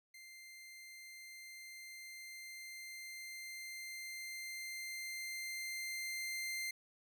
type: tone with level ramp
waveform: sawtooth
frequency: 2091 Hz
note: C7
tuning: 2 cents flat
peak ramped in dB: -50 to -35 dBFS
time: 0.14-6.71 s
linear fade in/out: 5 ms
effects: none